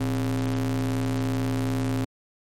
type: ring-modulated tone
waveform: square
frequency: 73.42 Hz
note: D2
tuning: in tune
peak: -21 dBFS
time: 0-2.05 s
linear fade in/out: 10 ms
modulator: 189 Hz
effects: MP3 64 kbps